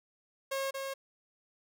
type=tone with echo; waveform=sawtooth; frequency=542 Hz; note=C#5; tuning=39 cents flat; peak=-28 dBFS; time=0.51-0.71 s; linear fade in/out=10 ms; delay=230 ms; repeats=1; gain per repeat=-4 dB; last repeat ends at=0.94 s; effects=none